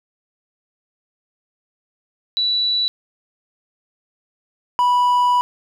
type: tone pair in turn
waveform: sine / triangle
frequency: 3945 / 982.8 Hz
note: B7 / B5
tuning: -3 / -9 cents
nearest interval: 2 octaves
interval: 2406 cents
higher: first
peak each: -16 / -11 dBFS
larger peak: second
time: 2.37-2.88 / 4.79-5.41 s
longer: second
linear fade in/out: 0 ms
effects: none